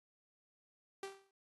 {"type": "tone with exponential decay", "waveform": "sawtooth", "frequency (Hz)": 390.6, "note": "G4", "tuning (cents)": -6, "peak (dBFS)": -36, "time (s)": [1.03, 1.31], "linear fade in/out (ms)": 2, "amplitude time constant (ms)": 60, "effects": ["noise-tail reverb RT60 0.3 s tail -26 dB re dry", "AAC 32 kbps"]}